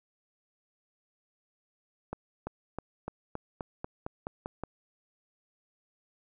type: accelerating click train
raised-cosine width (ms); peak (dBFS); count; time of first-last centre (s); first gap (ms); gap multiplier
1; -21; 11; 2.13-4.636; 340; 0.93
effects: none